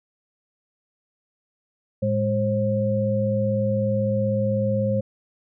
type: tone cluster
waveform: sine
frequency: 110.3 / 206.4 / 534 Hz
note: A2 / G#3 / C5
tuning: +5 / -10 / +35 cents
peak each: -24 / -25 / -23 dBFS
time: 2.02-5.01 s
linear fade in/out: 10 ms
effects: none